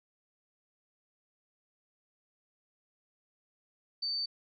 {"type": "tone", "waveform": "sine", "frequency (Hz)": 4570, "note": "D8", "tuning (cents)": -48, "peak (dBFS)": -31, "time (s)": [4.02, 4.26], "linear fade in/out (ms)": 10, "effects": []}